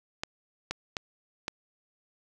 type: clicks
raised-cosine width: 0.2 ms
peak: -14 dBFS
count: 4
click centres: 0.235 / 0.71 / 0.968 / 1.481 s
effects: none